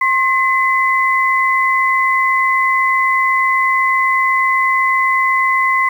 sine tone pair together, 1067 / 2027 Hz, C6 / B6, +34 / +45 cents, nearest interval major seventh, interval 1111 cents, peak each -14 dBFS, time 0.01-5.89 s, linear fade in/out 5 ms, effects 7-bit

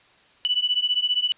sine beating tone pair, 2960 / 2975 Hz, F#7 / F#7, 0 / +9 cents, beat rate 15 Hz, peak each -23 dBFS, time 0.45-1.32 s, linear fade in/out 0 ms, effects white hiss -56 dBFS RMS until 1.37 s + resampled to 8000 Hz

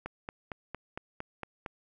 click train, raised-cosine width 0.5 ms, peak -22 dBFS, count 8, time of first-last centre 0.06-1.662 s, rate 4.37 Hz, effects none

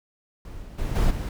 brown noise with level steps, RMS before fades -38 / -40 / -27 / -20 / -28 dBFS, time 0.45-1.29 s, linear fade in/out 2 ms, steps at 0.62 / 0.78 / 0.95 / 1.1 s, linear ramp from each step 10 ms, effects none

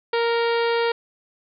harmonic tone with a mistuned harmonic, 466.2 Hz, A#4, in tune, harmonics 1 / 2 / 3 / 4 / 5 / 6 / 7 / 8 / 9 / 10, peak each -20 / -26 / -30 / -32 / -34 / -36 / -37 / -38 / -39 / -40 dBFS, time 0.13-0.92 s, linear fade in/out 5 ms, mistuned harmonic 5, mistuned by -17 cents, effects none

